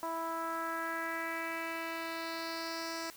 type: tone with low-pass filter sweep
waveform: 10% pulse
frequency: 329.1 Hz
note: E4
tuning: 3 cents flat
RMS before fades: -38 dBFS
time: 0.03-3.1 s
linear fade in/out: 0 ms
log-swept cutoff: 980 to 6500 Hz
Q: 2.6
effects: white hiss -54 dBFS RMS until 3.16 s